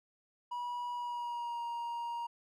triangle tone with pitch glide, 970 to 941.8 Hz, B5 to A#5, -31 to +18 cents, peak -34 dBFS, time 0.51-2.27 s, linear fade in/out 10 ms, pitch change -51 cents, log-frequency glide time 0.93-1.63 s, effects none

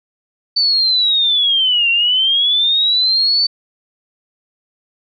sine linear two-way sweep, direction down then up, 4553 to 2730 to 4553 Hz, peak -11 dBFS, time 0.56-3.47 s, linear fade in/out 10 ms, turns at 1.9 s, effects none

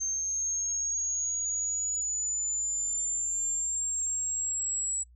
sine linear sweep, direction up, 6320 to 7790 Hz, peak -28 dBFS, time 0-5.04 s, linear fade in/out 20 ms, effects noise-tail reverb RT60 0.1 s tail -26 dB re dry + added 60 Hz sine -53 dBFS peak until 5.15 s

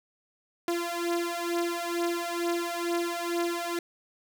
sawtooth beating tone pair, 342.3 / 344.5 Hz, F4 / F4, -35 / -24 cents, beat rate 2.2 Hz, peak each -27 dBFS, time 0.68-3.79 s, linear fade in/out 2 ms, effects none

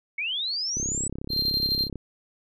sine linear sweep, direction up, 2169 to 8020 Hz, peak -26 dBFS, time 0.18-1.08 s, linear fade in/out 5 ms
click train, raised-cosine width 3 ms, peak -21 dBFS, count 41, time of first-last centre 0.77-1.957 s, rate 33.7 Hz
triangle tone with tremolo, 4172 Hz, C8, 6 cents flat, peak -20 dBFS, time 1.29-1.89 s, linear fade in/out 50 ms, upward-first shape square, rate 12 Hz, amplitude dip 40%
effects none

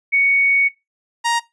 sine / sawtooth tone pair in turn, 2229 / 937.2 Hz, C#7 / A#5, +9 / +9 cents, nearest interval octave + minor third, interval 1500 cents, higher first, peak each -12 / -12 dBFS, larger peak neither, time 0.12-0.69 / 1.24-1.4 s, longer first, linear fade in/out 20 ms, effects noise-tail reverb RT60 0.2 s tail -19 dB re dry + resampled to 22050 Hz

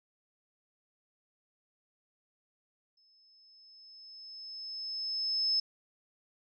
sine tone with exponential growth, 5220 Hz, E8, 18 cents flat, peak -25 dBFS, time 2.97-5.6 s, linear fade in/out 5 ms, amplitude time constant 570 ms, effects none

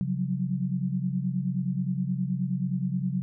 sine tone cluster, 136.1 / 179.7 / 189.2 Hz, C#3 / F3 / F#3, -31 / +50 / +39 cents, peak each -30 / -29 / -31 dBFS, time 0.01-3.22 s, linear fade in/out 0 ms, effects none

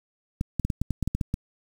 clicks, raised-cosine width 5 ms, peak -13 dBFS, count 11, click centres 0.411 / 0.597 / 0.65 / 0.702 / 0.816 / 0.907 / 1.027 / 1.076 / 1.15 / 1.212 / 1.341 s, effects 7-bit

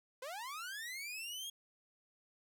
sawtooth linear sweep, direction up, 487.1 to 3306 Hz, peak -39 dBFS, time 0.22-1.5 s, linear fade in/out 5 ms, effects none

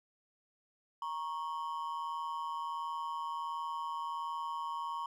triangle ring-modulated tone, 1020 Hz, C6, 44 cents flat, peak -31 dBFS, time 1.02-5.06 s, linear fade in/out 2 ms, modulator 80.7 Hz, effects none

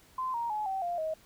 sine tone with pitch steps, 1033 / 936.4 / 848.8 / 769.4 / 697.5 / 632.2 Hz, C6 / A#5 / G#5 / G5 / F5 / D#5, -22 / +8 / +38 / -33 / -2 / +27 cents, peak -30 dBFS, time 0.18-1.14 s, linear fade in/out 5 ms, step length 160 ms, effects pink hiss -60 dBFS RMS until 1.25 s

